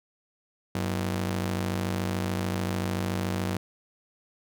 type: ring-modulated tone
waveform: sawtooth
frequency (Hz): 140.8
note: C#3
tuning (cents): +27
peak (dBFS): -20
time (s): 0.75-3.57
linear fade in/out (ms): 2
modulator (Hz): 43.6
effects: none